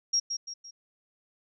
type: tone with echo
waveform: sine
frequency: 5600 Hz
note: F8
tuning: 4 cents sharp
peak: -22 dBFS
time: 0.13-0.2 s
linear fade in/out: 10 ms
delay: 170 ms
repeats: 3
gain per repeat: -7 dB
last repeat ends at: 0.71 s
effects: none